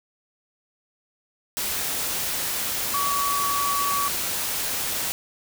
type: tone in noise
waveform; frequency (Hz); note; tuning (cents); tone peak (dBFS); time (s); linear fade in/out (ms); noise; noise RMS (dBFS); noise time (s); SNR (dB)
sine; 1135; C#6; +41; -23; 2.94-4.08; 0; white; -27; 1.57-5.12; +1
effects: none